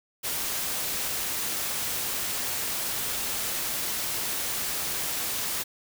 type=noise; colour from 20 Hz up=white; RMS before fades=-30 dBFS; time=0.23-5.64 s; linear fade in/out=20 ms; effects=none